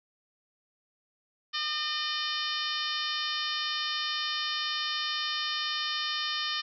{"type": "harmonic tone", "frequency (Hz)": 607, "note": "D#5", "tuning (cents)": -43, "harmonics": [2, 3, 4, 5, 6, 7, 8, 9], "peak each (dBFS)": [-37, -37, -42, -35, -36, -39, -38, -41], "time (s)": [1.53, 6.62], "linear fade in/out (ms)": 20, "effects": []}